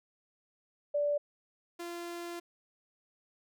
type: tone pair in turn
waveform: sine / sawtooth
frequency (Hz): 583 / 344.4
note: D5 / F4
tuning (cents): -13 / -24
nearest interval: major sixth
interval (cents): 911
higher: first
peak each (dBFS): -27 / -35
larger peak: first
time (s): 0.94-1.18 / 1.79-2.4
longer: second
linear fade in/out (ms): 10
effects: none